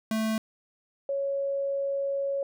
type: tone pair in turn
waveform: square / sine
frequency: 220 / 554.4 Hz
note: A3 / C#5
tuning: 0 / 0 cents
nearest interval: octave + major third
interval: 1600 cents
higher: second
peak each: -26 dBFS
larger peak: neither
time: 0.11-0.38 / 1.09-2.43 s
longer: second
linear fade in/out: 2 ms
effects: none